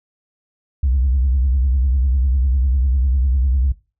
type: tone with vibrato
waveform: sine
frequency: 65.41 Hz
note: C2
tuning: in tune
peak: -12 dBFS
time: 0.83-3.72 s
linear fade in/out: 5 ms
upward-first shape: triangle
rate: 10 Hz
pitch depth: 190 cents each way
effects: noise-tail reverb RT60 0.3 s tail -20 dB re dry + tanh soft clip ceiling -10 dBFS